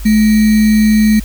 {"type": "tone with sample-and-hold", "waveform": "sine", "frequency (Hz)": 215.3, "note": "A3", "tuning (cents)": -37, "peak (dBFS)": -6, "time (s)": [0.05, 1.2], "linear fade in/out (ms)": 10, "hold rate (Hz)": 2100, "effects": ["added 50 Hz sine -22 dBFS peak until 1.24 s", "white hiss -36 dBFS RMS until 1.24 s"]}